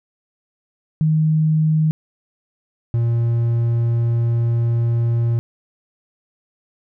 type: tone pair in turn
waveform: sine / triangle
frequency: 156.3 / 117.09 Hz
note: D#3 / A#2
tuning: +8 / +8 cents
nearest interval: perfect fourth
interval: 500 cents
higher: first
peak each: -13 dBFS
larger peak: neither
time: 1.01-1.91 / 2.94-5.39 s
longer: second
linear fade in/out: 0 ms
effects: none